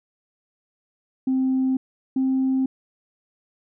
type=tone pair in turn; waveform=sine; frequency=261.6 / 263.4 Hz; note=C4 / C4; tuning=0 / +12 cents; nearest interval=unison; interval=12 cents; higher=second; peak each=-17 dBFS; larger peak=neither; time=1.27-1.77 / 2.16-2.66 s; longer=neither; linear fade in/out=5 ms; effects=tanh soft clip ceiling -15 dBFS